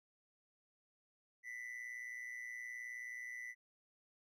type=tone with amplitude modulation; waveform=triangle; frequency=1987 Hz; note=B6; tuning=10 cents sharp; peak=-40 dBFS; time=1.43-3.55 s; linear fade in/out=50 ms; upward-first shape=sine; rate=119 Hz; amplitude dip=65%; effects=none